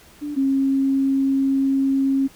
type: tone pair in turn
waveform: sine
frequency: 293.7 / 270.9 Hz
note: D4 / C#4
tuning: 0 / -40 cents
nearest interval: minor second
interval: 140 cents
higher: first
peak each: -25 / -16 dBFS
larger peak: second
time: 0.21-0.36 / 0.36-2.28 s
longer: second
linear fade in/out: 20 ms
effects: pink hiss -49 dBFS RMS until 2.35 s